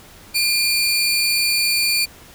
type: tone pair together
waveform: sawtooth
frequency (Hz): 2411 / 4517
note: D7 / C#8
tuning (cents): +45 / +32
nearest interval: major seventh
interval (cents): 1087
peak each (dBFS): -16 / -16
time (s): 0.34-2.06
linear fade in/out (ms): 20
effects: pink hiss -44 dBFS RMS until 2.34 s